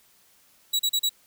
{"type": "tone bursts", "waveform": "sawtooth", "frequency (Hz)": 3895, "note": "B7", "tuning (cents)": -25, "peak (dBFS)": -18, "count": 4, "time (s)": [0.73, 1.094], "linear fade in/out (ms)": 10, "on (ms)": 64, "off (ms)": 36, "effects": ["white hiss -60 dBFS RMS until 1.26 s"]}